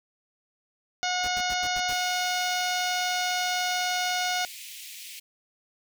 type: harmonic tone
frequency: 726 Hz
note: F#5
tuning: 33 cents flat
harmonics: 1 / 2 / 3 / 4 / 5 / 6 / 7 / 8 / 9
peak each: -29 / -32 / -34 / -35 / -36 / -37 / -37 / -38 / -39 dBFS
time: 1.03-4.45 s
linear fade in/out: 0 ms
type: noise bursts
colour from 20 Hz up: pink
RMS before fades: -39 dBFS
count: 6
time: 1.23-1.937 s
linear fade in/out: 10 ms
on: 52 ms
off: 79 ms
type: high-pass noise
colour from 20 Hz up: pink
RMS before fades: -42 dBFS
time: 1.88-5.2 s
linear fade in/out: 10 ms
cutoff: 2200 Hz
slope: 48 dB/octave
effects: none